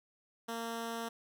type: tone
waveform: 10% pulse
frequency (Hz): 230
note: A#3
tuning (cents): -23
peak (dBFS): -29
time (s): 0.48-1.09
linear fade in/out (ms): 10
effects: none